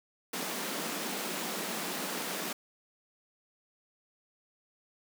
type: high-pass noise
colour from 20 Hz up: pink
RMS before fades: -36 dBFS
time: 0.33-2.53 s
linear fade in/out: 5 ms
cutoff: 170 Hz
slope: 96 dB/octave
effects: none